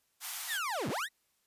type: high-pass noise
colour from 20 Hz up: white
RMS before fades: -39 dBFS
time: 0.2-0.6 s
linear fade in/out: 50 ms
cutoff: 670 Hz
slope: 96 dB/octave
type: linear two-way sweep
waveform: 30% pulse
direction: down then up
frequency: 2014 to 98 to 2014 Hz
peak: -30 dBFS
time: 0.47-1.09 s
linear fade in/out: 50 ms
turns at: 0.89 s
effects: white hiss -75 dBFS RMS until 1.46 s + resampled to 32000 Hz